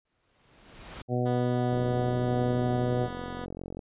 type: noise with exponential growth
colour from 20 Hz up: pink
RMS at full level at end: -39 dBFS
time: 0.05-1.02 s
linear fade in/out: 5 ms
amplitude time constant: 210 ms
type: harmonic tone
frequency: 123.47 Hz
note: B2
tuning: in tune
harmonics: 1 / 2 / 3 / 4 / 5 / 6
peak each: -28 / -31 / -33 / -34 / -35 / -36 dBFS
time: 1.08-3.09 s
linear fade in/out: 50 ms
type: tone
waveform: 10% pulse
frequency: 246 Hz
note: B3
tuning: 7 cents flat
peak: -29 dBFS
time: 1.25-3.46 s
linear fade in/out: 20 ms
type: click train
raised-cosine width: 2 ms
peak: -25 dBFS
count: 94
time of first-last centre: 1.73-3.792 s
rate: 45.1 Hz
effects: resampled to 8000 Hz